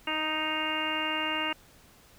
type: harmonic tone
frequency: 311.1 Hz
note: D#4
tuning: in tune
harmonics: 1 / 2 / 3 / 4 / 5 / 6 / 7 / 8 / 9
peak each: -37 / -39 / -36 / -37 / -38 / -40 / -37 / -41 / -32 dBFS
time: 0.07-1.53 s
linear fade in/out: 5 ms
effects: pink hiss -57 dBFS RMS until 2.18 s